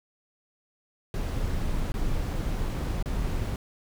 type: noise with dropouts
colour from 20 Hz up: brown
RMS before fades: -28 dBFS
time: 1.14-3.56 s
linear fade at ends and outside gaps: 1 ms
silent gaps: 1.92-1.94 / 3.026-3.058 s
effects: none